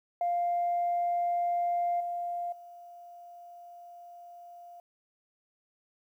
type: tone with level steps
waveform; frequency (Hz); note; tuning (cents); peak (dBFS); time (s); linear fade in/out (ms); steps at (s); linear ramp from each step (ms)
sine; 698.5; F5; 0; -25 / -31 / -46; 0.21-4.8; 2; 2 / 2.52; 5
effects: tanh soft clip ceiling -22 dBFS + 11-bit